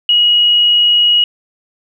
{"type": "tone", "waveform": "sine", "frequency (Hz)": 2900, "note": "F#7", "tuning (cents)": -35, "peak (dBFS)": -7, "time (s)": [0.09, 1.24], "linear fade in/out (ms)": 2, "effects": ["8-bit"]}